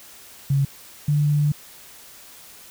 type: tone pair in turn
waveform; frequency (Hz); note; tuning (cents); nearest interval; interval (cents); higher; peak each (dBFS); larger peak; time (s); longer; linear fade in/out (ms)
sine; 138.59 / 147.32; C#3 / D3; 0 / +6; minor second; 106; second; -16; neither; 0.5-0.65 / 1.08-1.52; second; 5
effects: white hiss -45 dBFS RMS until 2.7 s